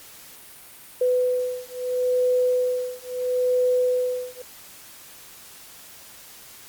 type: beating tone pair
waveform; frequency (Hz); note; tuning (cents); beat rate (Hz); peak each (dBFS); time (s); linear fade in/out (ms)
sine; 500 / 500.75; B4 / B4; +21 / +24; 0.75; -23; 1.01-4.42; 5
effects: white hiss -45 dBFS RMS until 6.68 s + Opus 48 kbps